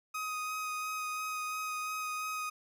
30% pulse tone with vibrato, 1254 Hz, D#6, 13 cents sharp, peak -32 dBFS, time 0.14-2.5 s, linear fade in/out 10 ms, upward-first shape sine, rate 2.9 Hz, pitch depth 12 cents each way, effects none

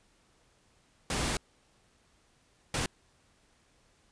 pink noise bursts at uneven times, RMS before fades -31 dBFS, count 2, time 1.1-1.37 / 2.74-2.86 s, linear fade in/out 2 ms, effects pink hiss -67 dBFS RMS until 4.11 s + resampled to 22050 Hz

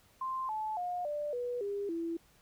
sine tone with pitch steps, 1046.5 / 864.9 / 714.8 / 590.7 / 488.2 / 403.5 / 333.5 Hz, C6 / A5 / F5 / D5 / B4 / G#4 / E4, 0 / -30 / +40 / +10 / -20 / -50 / +20 cents, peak -33 dBFS, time 0.21-2.17 s, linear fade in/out 5 ms, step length 280 ms, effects pink hiss -65 dBFS RMS until 2.41 s

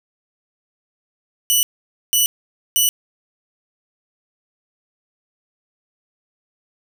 10% pulse tone bursts, 2960 Hz, F#7, in tune, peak -5 dBFS, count 3, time 1.5-2.89 s, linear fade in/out 0 ms, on 130 ms, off 500 ms, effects none

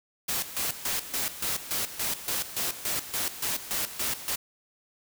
white noise with tremolo, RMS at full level -29 dBFS, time 0.28-4.36 s, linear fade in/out 10 ms, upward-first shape square, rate 3.5 Hz, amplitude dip 75%, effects none

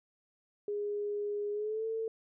sine tone with pitch glide, 412.4 to 447.1 Hz, G#4 to A4, -12 to +28 cents, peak -32 dBFS, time 0.68-2.08 s, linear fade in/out 2 ms, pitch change +140 cents, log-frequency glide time 1.52-1.86 s, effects none

